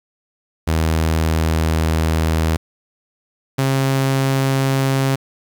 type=tone pair in turn; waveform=sawtooth; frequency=80.2 / 134.88 Hz; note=E2 / C#3; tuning=-47 / -47 cents; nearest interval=major sixth; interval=900 cents; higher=second; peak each=-11 dBFS; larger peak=neither; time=0.67-2.57 / 3.58-5.16 s; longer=first; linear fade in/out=10 ms; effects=8-bit